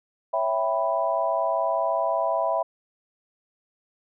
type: chord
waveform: sine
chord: C# half-diminished seventh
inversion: none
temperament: equal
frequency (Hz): 554.4 / 659.3 / 784 / 987.8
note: C#5 / E5 / G5 / B5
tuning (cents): 0 / 0 / 0 / 0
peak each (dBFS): -30 / -24 / -30 / -27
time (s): 0.33-2.63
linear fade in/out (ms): 10
effects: none